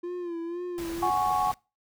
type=tone with vibrato; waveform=triangle; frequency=345.2 Hz; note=F4; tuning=20 cents flat; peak=-29 dBFS; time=0.03-1.1 s; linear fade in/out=10 ms; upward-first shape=sine; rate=2 Hz; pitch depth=62 cents each way
type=noise; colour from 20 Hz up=pink; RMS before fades=-41 dBFS; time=0.78-1.54 s; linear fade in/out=0 ms
type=chord; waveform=sine; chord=F# suspended second; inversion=none; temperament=equal; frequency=740 / 830.6 / 1108.7 Hz; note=F#5 / G#5 / C#6; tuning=0 / 0 / 0 cents; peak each=-27 dBFS; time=1.02-1.52 s; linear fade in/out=10 ms
effects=noise-tail reverb RT60 0.3 s tail -25 dB re dry